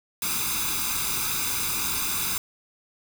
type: noise with comb filter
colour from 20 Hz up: white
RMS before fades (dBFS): -27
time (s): 0.22-2.38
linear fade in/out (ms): 2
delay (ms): 0.81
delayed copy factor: +0.85
effects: none